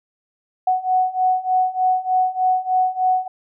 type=beating tone pair; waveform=sine; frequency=740 / 743.3 Hz; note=F#5 / F#5; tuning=0 / +8 cents; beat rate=3.3 Hz; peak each=-20 / -18 dBFS; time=0.67-3.28 s; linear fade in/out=5 ms; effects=none